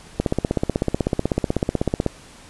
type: click train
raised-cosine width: 2 ms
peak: -5 dBFS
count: 31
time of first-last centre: 0.2-2.063 s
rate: 16.1 Hz
effects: pink hiss -45 dBFS RMS until 2.49 s + resampled to 24000 Hz